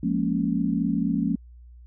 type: chord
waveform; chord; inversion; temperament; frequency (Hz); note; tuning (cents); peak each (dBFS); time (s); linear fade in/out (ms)
sine; Bb minor seventh; second; equal with one note detuned; 174.61 / 208.9 / 233.1 / 277.2; F3 / Ab3 / Bb3 / Db4; 0 / +10 / 0 / 0; -27; 0.03-1.36; 5
effects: added 60 Hz sine -44 dBFS peak until 1.86 s